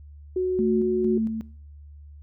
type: tone with pitch glide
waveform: sine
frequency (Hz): 368.8 to 366.3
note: F#4 to F#4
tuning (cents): -6 to -17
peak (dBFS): -21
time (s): 0.36-1.18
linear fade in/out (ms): 5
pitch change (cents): -11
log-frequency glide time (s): 0.61-0.69
type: tone with tremolo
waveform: sine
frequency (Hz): 222.1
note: A3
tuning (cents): +16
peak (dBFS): -22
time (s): 0.59-1.41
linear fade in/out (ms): 0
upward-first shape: square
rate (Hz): 2.2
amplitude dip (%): 50
effects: noise-tail reverb RT60 0.6 s tail -22 dB re dry + added 73 Hz sine -42 dBFS peak until 2.22 s